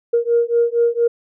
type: beating tone pair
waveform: sine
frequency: 468.1 / 472.4 Hz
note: A#4 / A#4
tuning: +7 / +23 cents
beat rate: 4.3 Hz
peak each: -16 dBFS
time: 0.13-1.08 s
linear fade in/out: 10 ms
effects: tanh soft clip ceiling -6 dBFS